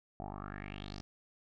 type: tone with low-pass filter sweep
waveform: 10% pulse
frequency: 49.96 Hz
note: G1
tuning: 34 cents sharp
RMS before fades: -44 dBFS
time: 0.2-1.01 s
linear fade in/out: 0 ms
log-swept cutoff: 700 to 5500 Hz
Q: 5.2
effects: none

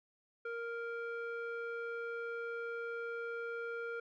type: tone with low-pass filter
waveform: square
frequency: 466.2 Hz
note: A#4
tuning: in tune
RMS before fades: -41 dBFS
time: 0.45-4 s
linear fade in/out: 5 ms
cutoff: 1700 Hz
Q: 4.4
effects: none

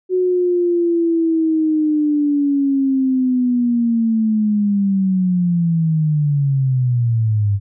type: linear sweep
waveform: sine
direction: down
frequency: 370 to 98.4 Hz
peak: -13 dBFS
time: 0.09-7.6 s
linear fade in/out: 50 ms
effects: none

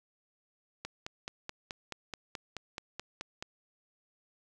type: click train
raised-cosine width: 0.2 ms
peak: -21 dBFS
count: 13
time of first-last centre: 0.85-3.425 s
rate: 4.66 Hz
effects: none

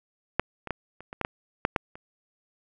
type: clicks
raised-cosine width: 0.5 ms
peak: -6 / -21 / -13 / -28 / -23 / -13 / -11 / -6 / -8 / -28 dBFS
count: 10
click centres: 0.396 / 0.673 / 0.707 / 1.006 / 1.129 / 1.213 / 1.249 / 1.651 / 1.762 / 1.955 s
effects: none

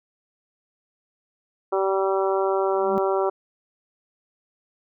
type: harmonic tone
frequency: 193 Hz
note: G3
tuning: 27 cents flat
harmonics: 2 / 3 / 4 / 5 / 6 / 7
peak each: -22 / -26 / -28 / -30 / -32 / -33 dBFS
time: 1.72-3.3 s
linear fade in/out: 10 ms
type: tone with exponential growth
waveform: sine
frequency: 201.1 Hz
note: G3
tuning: 44 cents sharp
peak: -23 dBFS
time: 2.67-2.98 s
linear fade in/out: 0 ms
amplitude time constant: 66 ms
effects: none

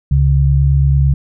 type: tone pair together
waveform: sine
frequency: 69.66 / 138.59 Hz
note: C#2 / C#3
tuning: +9 / 0 cents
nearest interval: octave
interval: 1191 cents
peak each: -11 dBFS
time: 0.11-1.14 s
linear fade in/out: 5 ms
effects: none

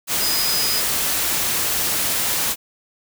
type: tone in noise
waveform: sine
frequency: 4982 Hz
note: D#8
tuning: 1 cent sharp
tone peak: -22 dBFS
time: 0.19-0.83 s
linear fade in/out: 50 ms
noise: white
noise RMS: -21 dBFS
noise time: 0.07-2.56 s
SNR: -4 dB
effects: none

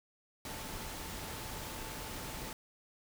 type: tone in noise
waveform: sine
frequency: 880 Hz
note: A5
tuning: in tune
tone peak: -53 dBFS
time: 0.45-2.53 s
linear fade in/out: 2 ms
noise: pink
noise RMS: -43 dBFS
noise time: 0.45-2.53 s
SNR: -13 dB
effects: none

